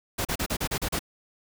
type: noise bursts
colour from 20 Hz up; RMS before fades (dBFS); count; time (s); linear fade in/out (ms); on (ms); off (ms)
pink; -28; 8; 0.18-0.993; 10; 71; 35
effects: none